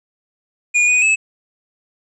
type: tone with pitch steps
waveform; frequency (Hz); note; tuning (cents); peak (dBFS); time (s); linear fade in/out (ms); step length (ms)
square; 2439 / 2474 / 2600; D#7 / D#7 / E7; -35 / -10 / -24; -12; 0.74-1.16; 20; 140
effects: resampled to 22050 Hz